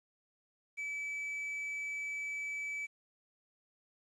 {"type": "tone", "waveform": "triangle", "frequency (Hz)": 2300, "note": "D7", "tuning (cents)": -37, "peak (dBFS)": -35, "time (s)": [0.77, 2.87], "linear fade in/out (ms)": 20, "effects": ["resampled to 24000 Hz", "11-bit"]}